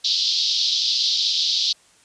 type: band-pass noise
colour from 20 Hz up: pink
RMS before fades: -21 dBFS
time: 0.04-1.73 s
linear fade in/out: 10 ms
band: 3500 to 5100 Hz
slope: 48 dB/octave
effects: white hiss -55 dBFS RMS until 2.04 s + resampled to 22050 Hz